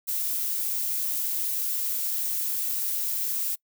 violet noise, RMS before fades -28 dBFS, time 0.07-3.56 s, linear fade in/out 20 ms, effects noise-tail reverb RT60 0.1 s tail -25 dB re dry

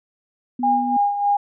sine tone, 246.9 Hz, B3, in tune, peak -23 dBFS, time 0.59-0.97 s, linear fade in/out 5 ms
sine tone with tremolo, 813 Hz, G#5, 37 cents flat, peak -14 dBFS, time 0.63-1.37 s, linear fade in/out 5 ms, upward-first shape sine, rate 3.3 Hz, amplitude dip 60%
effects none

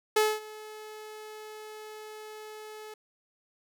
sawtooth tone with ADSR envelope, 429.5 Hz, A4, 42 cents flat, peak -16 dBFS, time 0.16-2.94 s, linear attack 7 ms, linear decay 230 ms, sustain -22 dB, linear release 4 ms, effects none

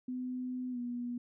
sine tone with pitch glide, 252.5 to 242.5 Hz, B3 to B3, +39 to -31 cents, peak -35 dBFS, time 0.08-1.18 s, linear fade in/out 5 ms, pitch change -70 cents, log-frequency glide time 0.71-0.78 s, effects none

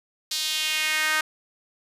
sawtooth tone with high-pass filter sweep, 310.3 Hz, D#4, 5 cents flat, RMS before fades -25 dBFS, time 0.31-1.21 s, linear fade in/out 5 ms, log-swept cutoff 4300 to 1500 Hz, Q 2.2, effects resampled to 32000 Hz

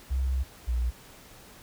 sine tone pair in turn, 65.41 / 60.28 Hz, C2 / B1, 0 / -41 cents, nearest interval minor second, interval 141 cents, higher first, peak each -24 dBFS, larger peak neither, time 0.1-0.44 / 0.67-0.91 s, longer first, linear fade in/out 20 ms, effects pink hiss -51 dBFS RMS until 1.62 s

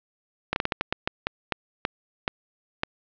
slowing click train, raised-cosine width 0.3 ms, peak -7 dBFS, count 13, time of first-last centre 0.53-2.834 s, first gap 31 ms, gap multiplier 1.3, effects low-pass 4000 Hz 12 dB/octave

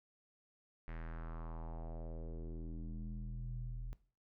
square tone with low-pass filter sweep, 40.91 Hz, E1, 12 cents flat, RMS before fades -44 dBFS, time 0.88-3.93 s, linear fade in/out 0 ms, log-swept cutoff 2000 to 86 Hz, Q 2.7, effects noise-tail reverb RT60 0.4 s tail -18 dB re dry

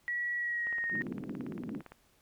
sine tone with pitch glide, 1929 to 1855.8 Hz, B6 to A#6, -41 to -8 cents, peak -31 dBFS, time 0.08-1.02 s, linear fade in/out 0 ms, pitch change -67 cents, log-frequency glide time 0.37-0.89 s
click train, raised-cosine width 0.5 ms, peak -32 dBFS, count 23, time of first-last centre 0.67-1.92 s, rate 17.6 Hz
pink band-pass noise, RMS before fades -40 dBFS, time 0.9-1.83 s, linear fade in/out 50 ms, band 180 to 320 Hz, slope 24 dB/octave
effects pink hiss -68 dBFS RMS until 2.21 s

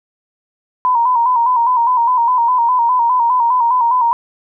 sine tone with vibrato, 969 Hz, B5, 33 cents flat, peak -10 dBFS, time 0.85-4.13 s, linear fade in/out 0 ms, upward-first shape square, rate 4.9 Hz, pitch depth 64 cents each way, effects none

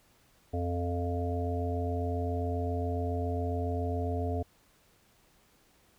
harmonic tone, 87.31 Hz, F2, in tune, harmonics 1 / 3 / 5 / 7 / 8, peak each -31 / -37 / -37 / -41 / -38 dBFS, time 0.53-4.43 s, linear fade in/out 10 ms, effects pink hiss -65 dBFS RMS until 5.98 s

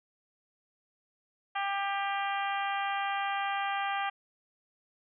harmonic tone with a mistuned harmonic, 397.2 Hz, G4, 23 cents sharp, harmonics 2 / 3 / 4 / 5 / 6 / 7 / 8, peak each -32 / -36 / -38 / -40 / -42 / -43 / -44 dBFS, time 1.55-4.1 s, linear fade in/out 10 ms, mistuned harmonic 5, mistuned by -17 cents, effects none

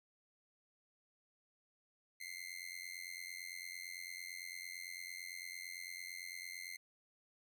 sawtooth tone with amplitude modulation, 2093 Hz, C7, in tune, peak -38 dBFS, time 2.2-6.77 s, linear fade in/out 10 ms, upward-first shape sine, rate 88.9 Hz, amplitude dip 95%, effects none

